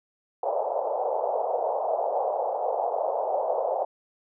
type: band-pass noise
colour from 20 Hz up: pink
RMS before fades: -27 dBFS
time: 0.43-3.85 s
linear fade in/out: 2 ms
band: 500 to 850 Hz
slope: 48 dB/octave
effects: none